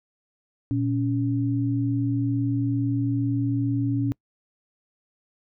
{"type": "tone pair together", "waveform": "sine", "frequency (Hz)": [117.7, 279.9], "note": ["A#2", "C#4"], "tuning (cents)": [17, 17], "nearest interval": "octave + minor third", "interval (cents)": 1500, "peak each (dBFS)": -24, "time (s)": [0.71, 4.12], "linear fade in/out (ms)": 0, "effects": ["noise-tail reverb RT60 0.1 s tail -26 dB re dry"]}